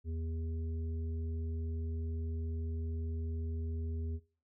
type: harmonic tone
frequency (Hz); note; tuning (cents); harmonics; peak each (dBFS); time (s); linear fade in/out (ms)
81.2; E2; -26; 1 / 3 / 5; -35 / -47 / -51; 0.04-4.2; 50
effects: noise-tail reverb RT60 0.4 s tail -19 dB re dry